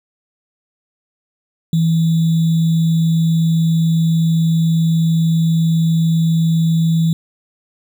sine tone with sample-and-hold, 163.7 Hz, E3, 12 cents flat, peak -11 dBFS, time 1.73-7.13 s, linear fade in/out 2 ms, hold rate 3675 Hz, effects none

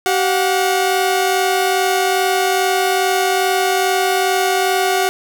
sawtooth tone pair together, 383.2 / 724 Hz, G4 / F#5, -39 / -38 cents, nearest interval major seventh, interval 1101 cents, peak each -13 dBFS, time 0.06-5.09 s, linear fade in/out 0 ms, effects none

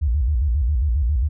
sine tone with vibrato, 66 Hz, C2, 16 cents sharp, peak -16 dBFS, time 0.01-1.29 s, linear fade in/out 20 ms, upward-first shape square, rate 7.4 Hz, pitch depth 220 cents each way, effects none

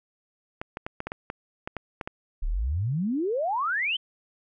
clicks, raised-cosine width 0.5 ms, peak -17 dBFS, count 11, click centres 0.615 / 0.771 / 0.865 / 1.004 / 1.07 / 1.119 / 1.301 / 1.675 / 1.767 / 2.012 / 2.075 s
sine exponential sweep, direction up, 30.87 to 3173 Hz, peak -24 dBFS, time 2.42-3.97 s, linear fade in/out 10 ms
effects none

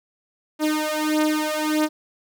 sawtooth beating tone pair, 305.8 / 307.4 Hz, D#4 / D#4, -30 / -21 cents, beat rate 1.6 Hz, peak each -19 dBFS, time 0.59-1.89 s, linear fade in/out 50 ms, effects none

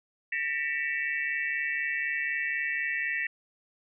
sine tone cluster, 1805 / 1949 / 2270 / 2668 Hz, A6 / B6 / C#7 / E7, +44 / -23 / +41 / +20 cents, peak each -33 / -31 / -35 / -37 dBFS, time 0.32-3.27 s, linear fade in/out 5 ms, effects none

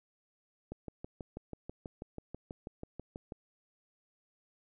click train, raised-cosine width 2 ms, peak -28 dBFS, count 17, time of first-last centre 0.72-3.322 s, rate 6.15 Hz, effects none

